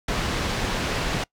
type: low-pass noise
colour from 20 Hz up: pink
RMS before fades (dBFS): -26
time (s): 0.08-1.24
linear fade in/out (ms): 5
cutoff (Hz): 5000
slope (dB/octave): 12
effects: noise-tail reverb RT60 0.1 s tail -24 dB re dry